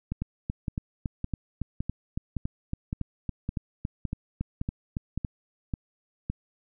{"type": "two click trains", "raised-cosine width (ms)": 5, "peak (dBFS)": [-17, -17], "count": [19, 12], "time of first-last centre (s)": [[0.22, 5.248], [0.12, 6.3]], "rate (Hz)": [3.58, 1.78], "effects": []}